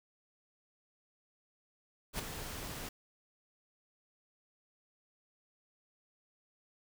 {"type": "noise with ADSR envelope", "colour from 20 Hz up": "pink", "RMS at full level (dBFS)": -35, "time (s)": [2.13, 2.89], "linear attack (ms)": 62, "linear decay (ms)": 5, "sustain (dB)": -8, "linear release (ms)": 5, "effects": []}